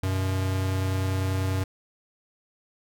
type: tone pair together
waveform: square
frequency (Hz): 94.5 / 124.73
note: F#2 / B2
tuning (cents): +37 / +18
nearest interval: perfect fourth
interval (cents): 481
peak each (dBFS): -25 / -34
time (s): 0.03-1.64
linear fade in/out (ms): 5
effects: none